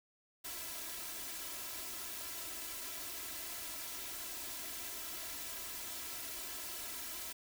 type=noise with comb filter; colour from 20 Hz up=white; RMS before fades=-44 dBFS; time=0.44-7.33 s; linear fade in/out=10 ms; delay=3 ms; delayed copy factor=+0.95; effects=none